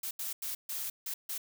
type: noise bursts at uneven times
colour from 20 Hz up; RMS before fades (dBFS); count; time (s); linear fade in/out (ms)
blue; -37; 6; 0.03-0.11 / 0.19-0.33 / 0.42-0.55 / 0.69-0.9 / 1.06-1.14 / 1.29-1.38; 5
effects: none

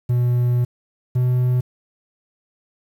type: tone pair in turn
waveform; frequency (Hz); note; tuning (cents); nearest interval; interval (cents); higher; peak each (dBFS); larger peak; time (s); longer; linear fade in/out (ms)
triangle; 122.3 / 125.16; B2 / B2; -16 / +24; unison; 40; second; -13; neither; 0.09-0.65 / 1.15-1.61; first; 10
effects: 8-bit

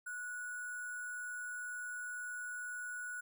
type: tone with sample-and-hold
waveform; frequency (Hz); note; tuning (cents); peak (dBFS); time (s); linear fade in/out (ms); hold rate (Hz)
sine; 1469; F#6; -13; -40; 0.06-3.21; 10; 8820
effects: none

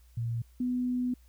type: tone pair in turn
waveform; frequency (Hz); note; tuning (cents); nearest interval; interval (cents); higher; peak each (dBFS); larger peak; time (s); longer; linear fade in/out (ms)
sine; 116.54 / 248.9; A#2 / B3; 0 / +14; octave + minor second; 1314; second; -29 / -27; second; 0.17-0.42 / 0.6-1.14; second; 5
effects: added 60 Hz sine -55 dBFS peak until 1.28 s + white hiss -68 dBFS RMS until 1.28 s

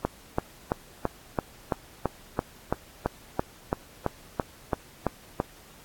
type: click train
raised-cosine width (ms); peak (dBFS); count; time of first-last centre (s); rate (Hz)
1; -9; 17; 0.05-5.401; 2.99
effects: pink hiss -52 dBFS RMS until 5.84 s + AAC 64 kbps

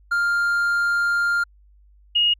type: tone pair in turn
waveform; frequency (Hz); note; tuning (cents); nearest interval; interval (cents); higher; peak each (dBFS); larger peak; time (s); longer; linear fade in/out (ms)
triangle / sine; 1400 / 2869; F6 / F7; +4 / +46; octave; 1242; second; -16 / -15; second; 0.11-1.44 / 2.15-2.34; first; 10
effects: added 50 Hz sine -50 dBFS peak until 2.39 s

